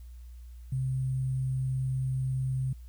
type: tone with sample-and-hold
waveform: sine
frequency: 130.81 Hz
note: C3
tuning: in tune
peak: -27 dBFS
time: 0.72-2.73 s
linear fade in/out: 5 ms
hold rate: 8820 Hz
effects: added 60 Hz sine -43 dBFS peak until 2.88 s + white hiss -67 dBFS RMS until 2.88 s